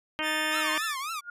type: harmonic tone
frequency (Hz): 310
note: D#4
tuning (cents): -6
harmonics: 1 / 2 / 3 / 4 / 5 / 6 / 7 / 8 / 9 / 10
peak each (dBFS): -37 / -37 / -37 / -37 / -37 / -37 / -37 / -37 / -37 / -37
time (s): 0.19-0.78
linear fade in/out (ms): 0
type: tone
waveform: sawtooth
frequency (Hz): 1760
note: A6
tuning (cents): 0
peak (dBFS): -27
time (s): 0.22-0.96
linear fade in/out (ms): 50
type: tone with vibrato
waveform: sawtooth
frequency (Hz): 1187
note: D6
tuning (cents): +18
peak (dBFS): -28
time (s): 0.51-1.21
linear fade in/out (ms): 20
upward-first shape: triangle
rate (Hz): 3.7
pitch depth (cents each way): 250
type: tone with exponential growth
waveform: sine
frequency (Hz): 1420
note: F6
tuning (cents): +28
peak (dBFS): -32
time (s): 1.19-1.3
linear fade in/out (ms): 5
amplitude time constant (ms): 23
effects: resampled to 32000 Hz